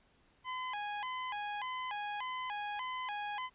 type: tone with vibrato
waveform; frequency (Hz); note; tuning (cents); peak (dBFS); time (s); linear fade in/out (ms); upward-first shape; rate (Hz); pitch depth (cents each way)
sawtooth; 918; A#5; -27; -33; 0.44-3.5; 50; square; 1.7; 180
effects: pink hiss -69 dBFS RMS until 3.54 s + resampled to 8000 Hz